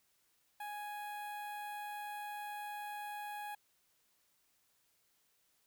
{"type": "tone with notch filter", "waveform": "sawtooth", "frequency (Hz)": 830.6, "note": "G#5", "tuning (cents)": 0, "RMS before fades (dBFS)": -44, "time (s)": [0.6, 3.55], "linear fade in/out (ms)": 5, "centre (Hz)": 5600, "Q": 0.57, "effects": ["white hiss -75 dBFS RMS until 5.66 s"]}